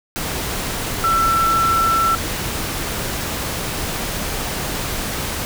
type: tone in noise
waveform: sine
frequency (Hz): 1339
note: E6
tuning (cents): +27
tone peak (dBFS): -14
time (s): 1.04-2.15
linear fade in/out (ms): 0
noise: pink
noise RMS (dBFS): -24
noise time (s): 0.16-5.45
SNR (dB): +7
effects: none